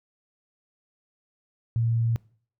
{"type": "tone", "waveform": "sine", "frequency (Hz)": 115.4, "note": "A#2", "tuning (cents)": -17, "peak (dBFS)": -21, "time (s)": [1.76, 2.16], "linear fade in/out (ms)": 0, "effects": ["noise-tail reverb RT60 0.5 s tail -23 dB re dry"]}